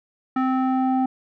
square tone with low-pass filter sweep, 260.1 Hz, C4, 10 cents flat, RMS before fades -21 dBFS, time 0.36-1.06 s, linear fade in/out 5 ms, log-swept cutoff 1400 to 750 Hz, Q 2.2, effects none

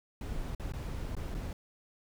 brown noise with dropouts, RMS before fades -37 dBFS, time 0.21-1.53 s, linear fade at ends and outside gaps 2 ms, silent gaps 0.549-0.597 / 0.722-0.736 / 1.152-1.166 / 1.344-1.348 s, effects none

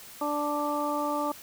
harmonic tone, 293.7 Hz, D4, in tune, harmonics 1 / 2 / 3 / 4, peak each -32 / -32 / -32 / -32 dBFS, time 0.21-1.32 s, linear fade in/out 5 ms, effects white hiss -47 dBFS RMS until 1.42 s

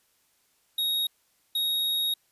square tone bursts at uneven times, 3763 Hz, A#7, 16 cents sharp, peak -25 dBFS, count 2, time 0.78-1.07 / 1.55-2.14 s, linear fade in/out 5 ms, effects white hiss -68 dBFS RMS until 2.31 s + resampled to 32000 Hz

